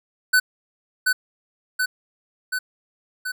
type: tone with echo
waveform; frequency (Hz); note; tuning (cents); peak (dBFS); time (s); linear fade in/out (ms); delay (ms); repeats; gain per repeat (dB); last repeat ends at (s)
square; 1504; F#6; +28; -14; 0.33-0.4; 10; 730; 4; -3; 3.32
effects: none